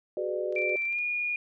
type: chord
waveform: sine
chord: G# half-diminished seventh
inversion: third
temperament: just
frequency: 373.8 / 415.3 / 498.4 / 598 Hz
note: F#4 / G#4 / B4 / D5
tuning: +18 / 0 / +16 / +31 cents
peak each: -32 / -37 / -35 / -32 dBFS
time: 0.17-0.76 s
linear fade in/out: 2 ms
type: clicks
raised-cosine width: 0.2 ms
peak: -36 dBFS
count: 10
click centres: 0.525 / 0.555 / 0.587 / 0.62 / 0.695 / 0.769 / 0.821 / 0.854 / 0.926 / 0.987 s
type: tone with pitch glide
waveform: sine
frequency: 2349 to 2437 Hz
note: D7 to D#7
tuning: 0 to -37 cents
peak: -27 dBFS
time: 0.56-1.36 s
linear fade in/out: 2 ms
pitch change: +63 cents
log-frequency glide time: 0.86-0.99 s
effects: none